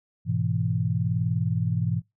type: chord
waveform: sine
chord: E major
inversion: first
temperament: equal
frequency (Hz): 103.83 / 123.47 / 164.81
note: G#2 / B2 / E3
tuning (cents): 0 / 0 / 0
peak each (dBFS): -27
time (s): 0.25-2.02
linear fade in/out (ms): 50
effects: noise-tail reverb RT60 0.2 s tail -23 dB re dry